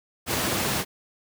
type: high-pass noise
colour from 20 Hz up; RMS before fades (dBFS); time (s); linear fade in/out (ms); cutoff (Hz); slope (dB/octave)
pink; -26; 0.26-0.85; 50; 110; 12
effects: none